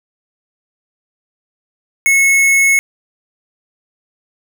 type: tone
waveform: square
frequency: 2189 Hz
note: C#7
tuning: 22 cents flat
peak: -9 dBFS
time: 2.06-2.79 s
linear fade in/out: 0 ms
effects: none